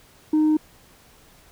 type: tone with tanh clipping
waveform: sine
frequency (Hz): 308.3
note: D#4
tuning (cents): -16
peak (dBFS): -16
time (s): 0.33-0.57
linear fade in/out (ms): 5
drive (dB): 1
effects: pink hiss -53 dBFS RMS until 1.51 s